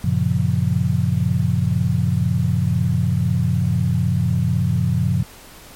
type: chord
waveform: sine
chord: Gb major seventh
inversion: none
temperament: equal with one note detuned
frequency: 94.61 / 116.54 / 138.59 / 174.61 Hz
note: Gb2 / Bb2 / Db3 / F3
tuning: +39 / 0 / 0 / 0 cents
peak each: -21 dBFS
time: 0.04-5.23 s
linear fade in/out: 5 ms
effects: pink hiss -42 dBFS RMS until 5.75 s + MP3 64 kbps